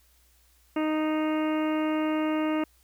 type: harmonic tone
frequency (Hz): 309.9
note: D#4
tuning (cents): -7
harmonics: 1 / 2 / 3 / 4 / 5 / 6 / 7 / 8 / 9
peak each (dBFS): -25 / -32 / -37 / -37 / -44 / -45 / -42 / -47 / -43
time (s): 0.76-2.64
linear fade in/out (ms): 5
effects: added 60 Hz sine -62 dBFS peak until 2.83 s + white hiss -64 dBFS RMS until 2.83 s